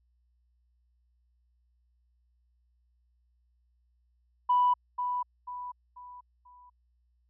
sine tone with echo, 987.8 Hz, B5, in tune, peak -20 dBFS, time 4.49-4.74 s, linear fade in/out 10 ms, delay 490 ms, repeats 4, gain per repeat -8 dB, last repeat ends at 6.7 s, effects tanh soft clip ceiling -16 dBFS + added 60 Hz sine -67 dBFS peak until 7.29 s

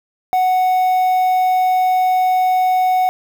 triangle tone with quantisation, 740 Hz, F#5, in tune, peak -10 dBFS, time 0.33-3.09 s, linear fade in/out 0 ms, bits 6, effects none

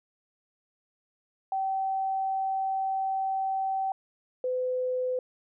sine tone pair in turn, 770 / 506.5 Hz, G5 / B4, -31 / +44 cents, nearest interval perfect fifth, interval 725 cents, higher first, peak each -26 dBFS, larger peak neither, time 1.52-3.92 / 4.44-5.19 s, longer first, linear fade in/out 2 ms, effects none

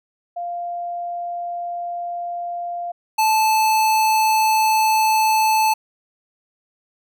sine / square tone pair in turn, 697 / 873 Hz, F5 / A5, -4 / -14 cents, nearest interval major third, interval 390 cents, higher second, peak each -24 / -15 dBFS, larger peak second, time 0.36-2.92 / 3.18-5.74 s, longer neither, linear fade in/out 10 ms, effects none

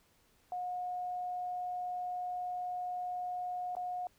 sine tone with dropouts, 722 Hz, F#5, 43 cents flat, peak -35 dBFS, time 0.52-4.07 s, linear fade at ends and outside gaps 1 ms, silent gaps 3.752-3.767 s, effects pink hiss -69 dBFS RMS until 4.18 s

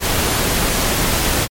pink noise, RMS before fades -17 dBFS, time 0-1.48 s, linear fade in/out 50 ms, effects MP3 64 kbps

